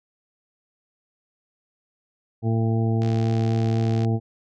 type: harmonic tone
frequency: 113 Hz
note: A2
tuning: 47 cents sharp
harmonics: 1 / 2 / 3 / 4 / 6 / 7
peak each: -20 / -26 / -30 / -32 / -36 / -37 dBFS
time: 2.42-4.2 s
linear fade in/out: 50 ms
type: click train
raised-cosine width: 0.2 ms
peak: -21 dBFS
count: 75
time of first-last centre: 3.02-4.048 s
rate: 72 Hz
effects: none